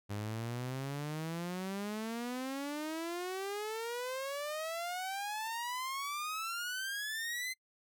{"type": "exponential sweep", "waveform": "sawtooth", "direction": "up", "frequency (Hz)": [100.4, 2071], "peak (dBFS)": -33, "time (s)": [0.09, 7.54], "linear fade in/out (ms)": 20, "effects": ["noise-tail reverb RT60 0.1 s tail -26 dB re dry"]}